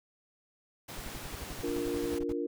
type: high-pass noise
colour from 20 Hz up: pink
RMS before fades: -44 dBFS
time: 0.88-2.19 s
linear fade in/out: 10 ms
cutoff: 110 Hz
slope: 12 dB/octave
type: noise bursts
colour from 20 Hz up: brown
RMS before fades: -40 dBFS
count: 16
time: 0.97-2.324 s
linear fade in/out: 2 ms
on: 34 ms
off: 54 ms
type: chord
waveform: sine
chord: Bb major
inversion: first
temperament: just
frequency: 291.4 / 349.6 / 466.2 Hz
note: D4 / F4 / Bb4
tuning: -13 / +2 / 0 cents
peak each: -35 dBFS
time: 1.63-2.47 s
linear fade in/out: 10 ms
effects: none